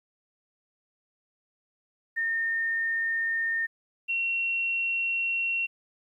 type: tone pair in turn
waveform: sine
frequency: 1824 / 2730 Hz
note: A#6 / F7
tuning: -38 / -40 cents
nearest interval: perfect fifth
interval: 698 cents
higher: second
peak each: -25 dBFS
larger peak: neither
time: 2.16-3.67 / 4.08-5.67 s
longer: second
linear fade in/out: 20 ms
effects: 11-bit